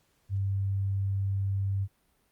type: tone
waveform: sine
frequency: 98 Hz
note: G2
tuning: in tune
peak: -26 dBFS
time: 0.29-1.88 s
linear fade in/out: 50 ms
effects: pink hiss -70 dBFS RMS until 2.31 s + Opus 48 kbps